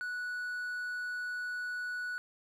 triangle tone, 1474 Hz, F#6, 7 cents flat, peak -33 dBFS, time 0.01-2.18 s, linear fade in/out 0 ms, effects none

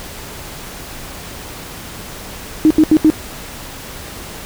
sine tone bursts, 311.1 Hz, D#4, in tune, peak -5 dBFS, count 4, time 2.65-3.101 s, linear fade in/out 0 ms, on 55 ms, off 77 ms, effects pink hiss -31 dBFS RMS until 4.45 s

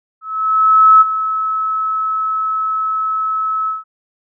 sine tone with ADSR envelope, 1296 Hz, E6, 30 cents flat, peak -3 dBFS, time 0.21-3.84 s, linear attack 800 ms, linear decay 24 ms, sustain -12 dB, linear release 160 ms, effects none

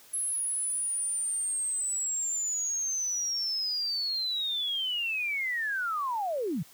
sine linear sweep, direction down, 10860 to 130.81 Hz, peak -28 dBFS, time 0.13-6.63 s, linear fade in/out 10 ms, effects white hiss -55 dBFS RMS until 6.73 s + high-pass 80 Hz 12 dB/octave

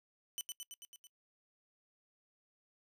15% pulse tone with echo, 3000 Hz, F#7, 23 cents sharp, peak -30 dBFS, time 0.38-0.41 s, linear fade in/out 0 ms, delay 110 ms, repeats 6, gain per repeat -3 dB, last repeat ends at 1.07 s, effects noise-tail reverb RT60 0.1 s tail -24 dB re dry

